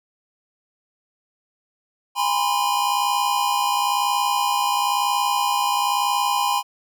square tone cluster, 818 / 974 / 1035 Hz, G#5 / B5 / C6, -26 / -24 / -19 cents, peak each -24 dBFS, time 2.15-6.63 s, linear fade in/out 50 ms, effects none

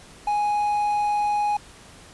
triangle tone with quantisation, 830.6 Hz, G#5, in tune, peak -18 dBFS, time 0.27-1.57 s, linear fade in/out 5 ms, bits 8, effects pink hiss -47 dBFS RMS until 2.13 s + resampled to 24000 Hz

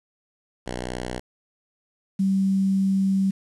5% pulse / sine tone pair in turn, 61.74 / 192.87 Hz, B1 / G3, 0 / -28 cents, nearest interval octave + minor sixth, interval 1972 cents, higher second, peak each -18 dBFS, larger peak neither, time 0.66-1.2 / 2.19-3.31 s, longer second, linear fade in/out 10 ms, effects resampled to 24000 Hz + 8-bit

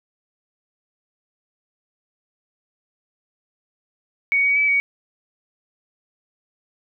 sine tone with pitch steps, 2238 / 2255 / 2297 / 2251 Hz, C#7 / C#7 / D7 / C#7, +16 / +29 / -39 / +26 cents, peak -15 dBFS, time 4.32-4.8 s, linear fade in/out 0 ms, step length 120 ms, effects none

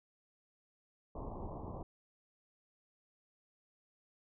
pink low-pass noise, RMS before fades -44 dBFS, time 1.15-1.83 s, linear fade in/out 2 ms, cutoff 1100 Hz, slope 96 dB/octave, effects none

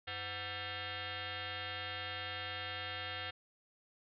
sine tone with frequency modulation, 740 Hz, F#5, in tune, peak -39 dBFS, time 0.07-3.31 s, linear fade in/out 10 ms, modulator 417 Hz, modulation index 7.3, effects none

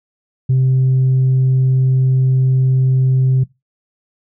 sine tone, 130.5 Hz, C3, 4 cents flat, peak -8 dBFS, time 0.49-3.44 s, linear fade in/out 10 ms, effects noise-tail reverb RT60 0.2 s tail -20 dB re dry + tanh soft clip ceiling -8 dBFS

